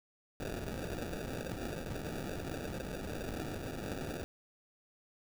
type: noise with sample-and-hold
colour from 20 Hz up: violet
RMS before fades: -40 dBFS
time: 0.4-4.24 s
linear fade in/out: 0 ms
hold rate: 1050 Hz
effects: none